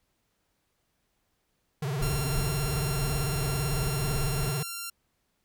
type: tone with vibrato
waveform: square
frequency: 139.7 Hz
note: C#3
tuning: 14 cents sharp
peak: -29 dBFS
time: 1.82-4.63 s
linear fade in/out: 5 ms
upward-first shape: sine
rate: 18 Hz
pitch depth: 190 cents each way
type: noise with tremolo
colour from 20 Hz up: brown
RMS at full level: -32 dBFS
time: 1.99-4.51 s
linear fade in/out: 20 ms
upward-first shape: sine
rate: 2.9 Hz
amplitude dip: 35%
type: tone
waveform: 5% pulse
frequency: 1376 Hz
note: F6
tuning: 26 cents flat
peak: -23 dBFS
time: 2.02-4.9 s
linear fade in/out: 5 ms
type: tone with exponential decay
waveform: triangle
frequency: 262.4 Hz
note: C4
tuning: 5 cents sharp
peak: -30 dBFS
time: 2.25-2.33 s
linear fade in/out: 0 ms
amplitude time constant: 16 ms
effects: pink hiss -75 dBFS RMS until 5.44 s